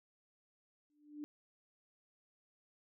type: tone with exponential growth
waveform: sine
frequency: 296.4 Hz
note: D4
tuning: 16 cents sharp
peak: -39 dBFS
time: 0.9-1.24 s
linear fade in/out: 0 ms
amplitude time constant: 73 ms
effects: none